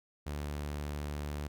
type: tone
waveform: sawtooth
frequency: 73.42 Hz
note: D2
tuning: in tune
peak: -32 dBFS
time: 0.26-1.48 s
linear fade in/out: 10 ms
effects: none